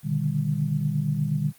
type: tone cluster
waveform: sine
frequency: 121.8 / 143.5 / 151.9 / 199.2 Hz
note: B2 / D3 / D#3 / G3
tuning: -24 / -40 / -41 / +28 cents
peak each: -31 / -31 / -24 / -30 dBFS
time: 0.03-1.53 s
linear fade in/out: 50 ms
effects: white hiss -54 dBFS RMS until 1.58 s + Opus 24 kbps